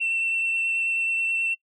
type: tone with vibrato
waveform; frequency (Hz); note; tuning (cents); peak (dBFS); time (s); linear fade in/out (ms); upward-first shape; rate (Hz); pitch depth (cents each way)
sine; 2695; E7; +38; -21; 0-1.55; 20; triangle; 9.3; 13
effects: noise-tail reverb RT60 0.1 s tail -20 dB re dry + tanh soft clip ceiling -19 dBFS